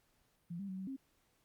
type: tone with pitch steps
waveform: sine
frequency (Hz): 171.4 / 198.2 / 188 / 190.2 / 268.3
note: F3 / G3 / F#3 / F#3 / C4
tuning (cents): -32 / +19 / +28 / +48 / +44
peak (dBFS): -40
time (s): 0.5-0.965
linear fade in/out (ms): 10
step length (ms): 93
effects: pink hiss -75 dBFS RMS until 1.44 s + Opus 48 kbps